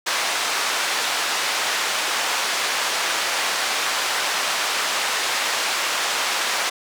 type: band-pass noise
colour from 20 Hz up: pink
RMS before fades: -23 dBFS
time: 0.06-6.7 s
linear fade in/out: 10 ms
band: 870 to 7000 Hz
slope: 12 dB/octave
effects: none